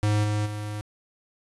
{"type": "tone with level steps", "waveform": "square", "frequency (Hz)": 105.1, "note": "G#2", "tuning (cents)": 21, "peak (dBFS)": [-21, -24, -30], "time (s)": [0.03, 0.81], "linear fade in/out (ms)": 0, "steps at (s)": [0.23, 0.45], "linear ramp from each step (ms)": 20, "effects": ["resampled to 24000 Hz", "8-bit"]}